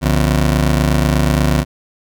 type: ring-modulated tone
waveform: 25% pulse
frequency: 103.83 Hz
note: G#2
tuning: in tune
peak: -5 dBFS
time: 0.01-1.65 s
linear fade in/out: 50 ms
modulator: 37.8 Hz
effects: none